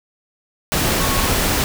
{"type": "tone in noise", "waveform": "sine", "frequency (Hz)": 1100, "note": "C#6", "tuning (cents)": -14, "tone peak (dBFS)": -26, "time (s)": [1, 1.27], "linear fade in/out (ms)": 0, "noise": "pink", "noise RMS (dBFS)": -18, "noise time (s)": [0.72, 1.64], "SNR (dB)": -11, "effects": []}